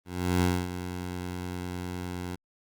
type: tone with ADSR envelope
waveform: 15% pulse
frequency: 89.8 Hz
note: F2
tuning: 49 cents sharp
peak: -15 dBFS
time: 0.05-2.36 s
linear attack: 370 ms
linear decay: 250 ms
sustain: -12 dB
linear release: 14 ms
effects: Opus 32 kbps